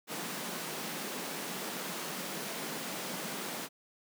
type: high-pass noise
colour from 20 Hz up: pink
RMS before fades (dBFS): -39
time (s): 0.07-3.69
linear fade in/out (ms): 50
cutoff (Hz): 160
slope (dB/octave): 48
effects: none